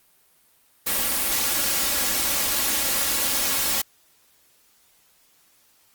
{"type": "noise with comb filter", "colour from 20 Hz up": "white", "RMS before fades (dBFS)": -23, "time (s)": [0.86, 3.82], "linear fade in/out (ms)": 10, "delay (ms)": 3.6, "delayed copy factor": 0.55, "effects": ["white hiss -60 dBFS RMS until 5.94 s", "Opus 32 kbps"]}